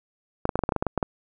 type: clicks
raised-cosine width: 1 ms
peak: -9 dBFS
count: 12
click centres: 0.454 / 0.492 / 0.556 / 0.591 / 0.637 / 0.691 / 0.722 / 0.763 / 0.825 / 0.867 / 0.977 / 1.028 s
effects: none